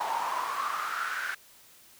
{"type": "noise with high-pass filter sweep", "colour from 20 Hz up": "brown", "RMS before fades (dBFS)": -32, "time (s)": [0, 1.35], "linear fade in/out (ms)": 10, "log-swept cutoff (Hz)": [860, 1600], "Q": 7.6, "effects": ["white hiss -56 dBFS RMS until 1.99 s"]}